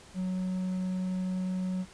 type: tone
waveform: triangle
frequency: 185 Hz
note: F#3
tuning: in tune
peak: -27 dBFS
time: 0.14-1.86 s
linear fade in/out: 50 ms
effects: pink hiss -53 dBFS RMS until 1.93 s + resampled to 22050 Hz